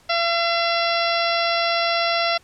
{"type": "harmonic tone", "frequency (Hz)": 679, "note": "F5", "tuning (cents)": -49, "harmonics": [1, 2, 3, 4, 5, 6, 7, 8], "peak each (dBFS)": [-22, -25, -27, -28, -29, -30, -30, -31], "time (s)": [0.09, 2.38], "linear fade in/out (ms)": 10, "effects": ["pink hiss -54 dBFS RMS until 2.43 s", "low-pass 10000 Hz 12 dB/octave"]}